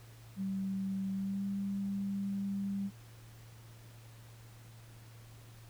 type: tone with pitch glide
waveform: sine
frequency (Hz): 193 to 197.63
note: G3 to G3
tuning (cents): -27 to +14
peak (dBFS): -33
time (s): 0.36-2.91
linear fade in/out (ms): 50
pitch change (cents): +41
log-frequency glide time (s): 1.14-1.43
effects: added 114 Hz sine -52 dBFS peak until 5.69 s + pink hiss -60 dBFS RMS until 5.69 s